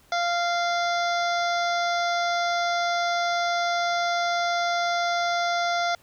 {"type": "harmonic tone", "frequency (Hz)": 694, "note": "F5", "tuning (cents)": -11, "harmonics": [1, 2, 3, 5, 6, 7, 8, 9], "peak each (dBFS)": [-24, -28, -33, -35, -40, -38, -40, -43], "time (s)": [0.12, 5.95], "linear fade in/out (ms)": 2, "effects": ["pink hiss -58 dBFS RMS until 6.02 s"]}